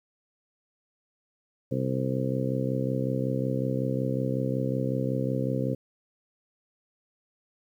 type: harmonic tone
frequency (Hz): 65.41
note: C2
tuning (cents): 0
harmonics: 2 / 3 / 4 / 5 / 6 / 7 / 8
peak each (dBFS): -29 / -33 / -32 / -37 / -40 / -35 / -33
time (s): 1.71-5.75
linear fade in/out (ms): 10
effects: 10-bit